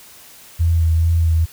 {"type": "tone with vibrato", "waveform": "sine", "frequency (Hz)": 82.41, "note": "E2", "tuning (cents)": 0, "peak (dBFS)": -12, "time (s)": [0.59, 1.46], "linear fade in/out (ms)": 20, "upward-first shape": "sine", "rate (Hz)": 2.3, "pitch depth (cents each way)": 27, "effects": ["white hiss -43 dBFS RMS until 1.52 s"]}